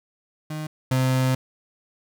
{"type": "tone pair in turn", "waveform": "35% pulse", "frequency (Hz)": [154.3, 129.75], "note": ["D#3", "C3"], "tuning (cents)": [-14, -14], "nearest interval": "minor third", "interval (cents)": 300, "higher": "first", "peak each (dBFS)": [-27, -17], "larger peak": "second", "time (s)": [[0.5, 0.67], [0.91, 1.35]], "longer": "second", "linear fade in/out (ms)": 5, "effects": []}